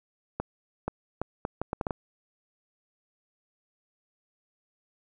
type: accelerating click train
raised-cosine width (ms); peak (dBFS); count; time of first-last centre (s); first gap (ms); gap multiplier
1; -15; 9; 0.4-1.908; 480; 0.7
effects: none